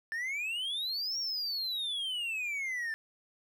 triangle exponential two-way sweep, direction up then down, 1760 to 5640 to 1760 Hz, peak -31 dBFS, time 0.12-2.94 s, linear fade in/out 0 ms, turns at 1.18 s, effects none

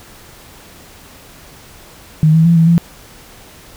sine tone with pitch steps, 155.8 / 161.5 / 169.1 / 163.8 / 169.3 Hz, D#3 / E3 / E3 / E3 / E3, +3 / -35 / +44 / -11 / +46 cents, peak -6 dBFS, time 2.23-2.78 s, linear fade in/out 0 ms, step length 110 ms, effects pink hiss -40 dBFS RMS until 3.76 s

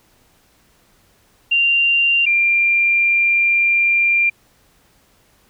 sine tone pair in turn, 2777 / 2384 Hz, F7 / D7, -10 / +25 cents, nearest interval minor third, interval 265 cents, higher first, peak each -12 dBFS, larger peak neither, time 1.51-2.26 / 2.26-4.3 s, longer second, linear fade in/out 10 ms, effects pink hiss -56 dBFS RMS until 5.49 s

